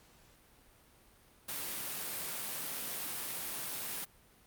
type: high-pass noise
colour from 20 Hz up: white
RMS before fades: -39 dBFS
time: 1.48-4.05 s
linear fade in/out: 10 ms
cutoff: 110 Hz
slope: 48 dB/octave
effects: pink hiss -63 dBFS RMS until 4.46 s + Opus 48 kbps